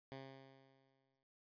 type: tone with exponential decay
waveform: 10% pulse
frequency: 134.4 Hz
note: C3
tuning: 47 cents sharp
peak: -39 dBFS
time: 0.12-1.23 s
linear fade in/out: 0 ms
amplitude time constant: 240 ms
effects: resampled to 11025 Hz